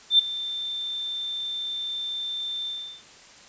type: tone with ADSR envelope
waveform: sine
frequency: 3568 Hz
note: A7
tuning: 23 cents sharp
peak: -11 dBFS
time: 0.1-3.03 s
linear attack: 91 ms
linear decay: 5 ms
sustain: -17 dB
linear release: 370 ms
effects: white hiss -49 dBFS RMS until 3.48 s + resampled to 16000 Hz